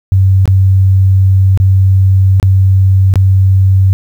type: tone with dropouts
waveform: sine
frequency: 95.6 Hz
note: G2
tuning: 43 cents flat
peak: -4 dBFS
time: 0.12-3.93 s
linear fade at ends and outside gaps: 0 ms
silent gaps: 0.456-0.477 / 1.575-1.6 / 2.399-2.428 / 3.139-3.157 s
effects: 7-bit